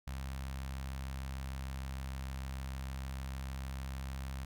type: tone with notch filter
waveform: sawtooth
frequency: 66.6 Hz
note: C2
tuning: 31 cents sharp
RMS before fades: -41 dBFS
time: 0.07-4.45 s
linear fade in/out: 5 ms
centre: 380 Hz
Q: 0.62
effects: none